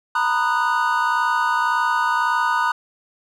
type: chord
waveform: triangle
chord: B major seventh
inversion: third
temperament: just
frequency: 926 / 987.8 / 1234.7 / 1481.6 Hz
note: A#5 / B5 / D#6 / F#6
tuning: -12 / 0 / -14 / +2 cents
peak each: -21 dBFS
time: 0.15-2.72 s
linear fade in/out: 5 ms
effects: none